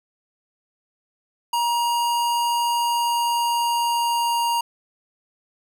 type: tone with pitch glide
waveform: square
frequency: 947 to 940.5 Hz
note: A#5 to A#5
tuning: +27 to +15 cents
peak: -20 dBFS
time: 1.53-4.61 s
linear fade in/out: 5 ms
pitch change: -12 cents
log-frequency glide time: 2.61-4.48 s
effects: none